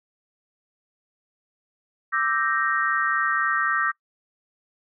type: chord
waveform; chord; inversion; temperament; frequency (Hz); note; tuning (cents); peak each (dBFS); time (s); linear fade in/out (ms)
sine; E half-diminished seventh; third; equal; 1174.7 / 1318.5 / 1568 / 1864.7; D6 / E6 / G6 / Bb6; 0 / 0 / 0 / 0; -26; 2.12-3.92; 20
effects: noise-tail reverb RT60 0.1 s tail -22 dB re dry